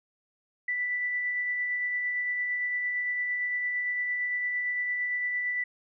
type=tone with tremolo; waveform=sine; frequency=1975.5 Hz; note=B6; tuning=in tune; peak=-26 dBFS; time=0.68-5.64 s; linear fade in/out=5 ms; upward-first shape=sine; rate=8.8 Hz; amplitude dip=25%; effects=none